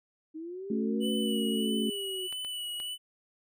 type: linear two-way sweep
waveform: sine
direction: up then down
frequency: 308.1 to 500 to 365.9 Hz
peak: -37 dBFS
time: 0.34-2.28 s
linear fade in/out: 20 ms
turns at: 1.08 s
type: chord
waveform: sine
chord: F# minor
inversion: first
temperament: equal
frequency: 220 / 277.2 / 370 Hz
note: A3 / C#4 / F#4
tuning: 0 / 0 / 0 cents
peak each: -29 / -35 / -35 dBFS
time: 0.7-1.9 s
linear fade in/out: 5 ms
type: tone with vibrato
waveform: square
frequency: 2960 Hz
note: F#7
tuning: in tune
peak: -35 dBFS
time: 1-2.98 s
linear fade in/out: 50 ms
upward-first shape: sine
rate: 1.6 Hz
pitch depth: 28 cents each way
type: clicks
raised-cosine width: 0.3 ms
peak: -29 dBFS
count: 3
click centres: 2.326 / 2.448 / 2.801 s
effects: none